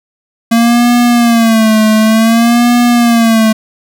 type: tone with vibrato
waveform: square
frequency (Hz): 228.6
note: A#3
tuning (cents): -34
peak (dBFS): -6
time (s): 0.51-3.53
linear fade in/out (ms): 10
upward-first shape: sine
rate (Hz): 0.55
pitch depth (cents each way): 94
effects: none